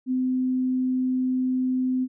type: tone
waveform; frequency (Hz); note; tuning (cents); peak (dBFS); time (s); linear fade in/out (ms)
sine; 256.2; C4; -36; -21; 0.06-2.08; 50
effects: none